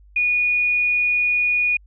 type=tone; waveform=sine; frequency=2455 Hz; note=D#7; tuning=24 cents flat; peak=-16 dBFS; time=0.16-1.77 s; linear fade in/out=5 ms; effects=added 50 Hz sine -46 dBFS peak until 1.86 s